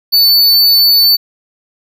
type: tone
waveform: square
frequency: 4498 Hz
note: C#8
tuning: 24 cents sharp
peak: -6 dBFS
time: 0.12-1.17 s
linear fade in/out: 20 ms
effects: none